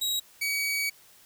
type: tone pair in turn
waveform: sawtooth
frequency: 3832 / 2265 Hz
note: A#7 / C#7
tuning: +47 / +37 cents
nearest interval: major sixth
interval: 910 cents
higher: first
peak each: -23 dBFS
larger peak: neither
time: 0.01-0.2 / 0.41-0.9 s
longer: second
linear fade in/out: 10 ms
effects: white hiss -56 dBFS RMS until 1.25 s